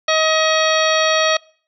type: harmonic tone with a mistuned harmonic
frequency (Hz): 632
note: D#5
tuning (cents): +27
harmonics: 1 / 2 / 3 / 4 / 5 / 6 / 7 / 9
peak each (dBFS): -17 / -20 / -22 / -23 / -24 / -25 / -25 / -27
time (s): 0.08-1.37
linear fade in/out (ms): 5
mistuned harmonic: 5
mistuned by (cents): +55
effects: noise-tail reverb RT60 0.5 s tail -25 dB re dry